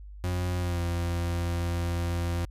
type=tone with pitch glide; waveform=40% pulse; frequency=89.4 to 86.11 Hz; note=F2 to F2; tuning=+41 to -24 cents; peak=-26 dBFS; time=0.24-2.45 s; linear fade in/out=0 ms; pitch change=-65 cents; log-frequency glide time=0.57-0.82 s; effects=added 50 Hz sine -41 dBFS peak until 2.5 s + resampled to 32000 Hz